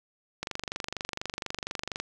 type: click train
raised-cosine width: 0.2 ms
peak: -15 dBFS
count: 39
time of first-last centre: 0.43-2 s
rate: 24.2 Hz
effects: none